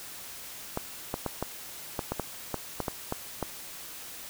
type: clicks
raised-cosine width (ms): 1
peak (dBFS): -15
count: 12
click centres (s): 0.774 / 1.141 / 1.263 / 1.426 / 1.992 / 2.12 / 2.197 / 2.543 / 2.803 / 2.882 / 3.124 / 3.427
effects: white hiss -43 dBFS RMS until 4.29 s